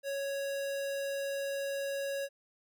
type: tone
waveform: square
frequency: 554.4 Hz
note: C#5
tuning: in tune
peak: -34 dBFS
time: 0.03-2.29 s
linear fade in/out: 50 ms
effects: none